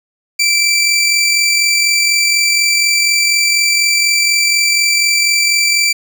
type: tone with amplitude modulation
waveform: 20% pulse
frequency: 2336 Hz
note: D7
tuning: 10 cents flat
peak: -4 dBFS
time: 0.39-5.93 s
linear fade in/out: 10 ms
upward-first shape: sine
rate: 44.1 Hz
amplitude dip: 30%
effects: none